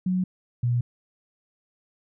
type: tone pair in turn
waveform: sine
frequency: 183.9 / 121.02 Hz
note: F#3 / B2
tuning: -10 / -35 cents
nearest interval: perfect fifth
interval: 725 cents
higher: first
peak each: -21 / -20 dBFS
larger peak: second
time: 0.06-0.24 / 0.63-0.81 s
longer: neither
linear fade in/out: 5 ms
effects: none